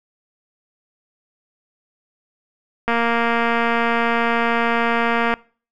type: click train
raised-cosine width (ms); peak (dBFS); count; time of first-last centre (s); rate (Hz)
0.5; -5; 574; 2.88-5.339; 233
effects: noise-tail reverb RT60 0.4 s tail -23 dB re dry